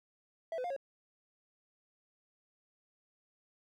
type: tone with pitch steps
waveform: triangle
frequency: 657 / 505 / 706 / 548 Hz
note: E5 / B4 / F5 / C#5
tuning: -6 / +39 / +19 / -20 cents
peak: -33 dBFS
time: 0.52-0.764 s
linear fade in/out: 2 ms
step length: 61 ms
effects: none